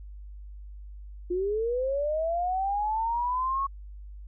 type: linear sweep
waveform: sine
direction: up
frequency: 347.2 to 1108.7 Hz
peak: -25 dBFS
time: 1.3-3.67 s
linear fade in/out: 10 ms
effects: added 50 Hz sine -40 dBFS peak until 4.27 s